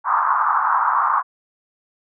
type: band-pass noise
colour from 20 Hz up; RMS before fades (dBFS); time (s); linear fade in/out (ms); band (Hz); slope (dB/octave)
pink; -18; 0.04-1.23; 50; 930 to 1300; 48
effects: none